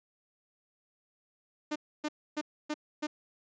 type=tone bursts; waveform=sawtooth; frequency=301.4 Hz; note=D4; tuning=45 cents sharp; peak=-27 dBFS; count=5; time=1.71-3.07 s; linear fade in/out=10 ms; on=48 ms; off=280 ms; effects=resampled to 16000 Hz